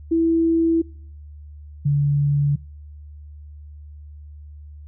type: tone pair in turn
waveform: sine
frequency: 329.6 / 143.63 Hz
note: E4 / D3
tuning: 0 / -38 cents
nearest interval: octave + major second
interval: 1438 cents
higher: first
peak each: -15 dBFS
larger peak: neither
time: 0.11-0.82 / 1.85-2.56 s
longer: neither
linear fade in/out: 10 ms
effects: noise-tail reverb RT60 0.6 s tail -26 dB re dry + added 74 Hz sine -37 dBFS peak until 4.87 s